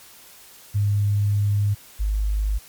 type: tone pair in turn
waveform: sine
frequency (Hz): 102.3 / 51.68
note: G#2 / G#1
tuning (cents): -26 / -8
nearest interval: octave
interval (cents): 1182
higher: first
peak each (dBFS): -17 / -19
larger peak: first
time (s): 0.74-1.75 / 1.99-2.59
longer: first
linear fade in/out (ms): 20
effects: white hiss -47 dBFS RMS until 2.68 s + MP3 96 kbps